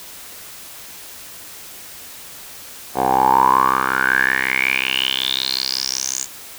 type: tone with band-pass filter sweep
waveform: 10% pulse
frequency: 65.41 Hz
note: C2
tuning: in tune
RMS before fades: -18 dBFS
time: 2.94-6.27 s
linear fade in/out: 50 ms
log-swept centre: 680 to 7100 Hz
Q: 9.4
effects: white hiss -37 dBFS RMS until 6.58 s